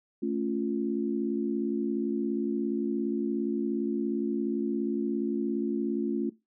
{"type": "chord", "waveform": "sine", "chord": "A augmented", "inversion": "none", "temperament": "equal", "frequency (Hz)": [220, 277.2, 349.2], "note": ["A3", "C#4", "E#4"], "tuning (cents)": [0, 0, 0], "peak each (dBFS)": -31, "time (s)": [0.22, 6.3], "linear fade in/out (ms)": 10, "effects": ["noise-tail reverb RT60 0.2 s tail -17 dB re dry"]}